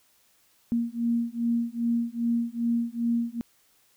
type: beating tone pair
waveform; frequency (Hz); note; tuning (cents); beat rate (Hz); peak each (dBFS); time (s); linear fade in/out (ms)
sine; 233.1 / 235.6; A#3 / A#3; 0 / +19; 2.5; -27; 0.72-3.41; 0
effects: white hiss -64 dBFS RMS until 3.96 s